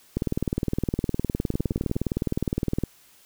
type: two click trains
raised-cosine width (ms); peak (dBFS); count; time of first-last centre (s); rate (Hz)
3; -23 / -11; 8 / 53; 1.54-1.957 / 0.17-2.837; 16.8 / 19.5
effects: white hiss -56 dBFS RMS until 3.25 s